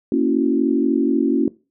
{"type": "chord", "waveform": "sine", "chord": "F# dominant seventh", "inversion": "first", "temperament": "equal", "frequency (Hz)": [233.1, 277.2, 329.6, 370], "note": ["A#3", "C#4", "E4", "F#4"], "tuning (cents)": [0, 0, 0, 0], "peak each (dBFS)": [-21, -18, -21, -23], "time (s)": [0.12, 1.48], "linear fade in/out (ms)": 2, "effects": ["noise-tail reverb RT60 0.3 s tail -21 dB re dry"]}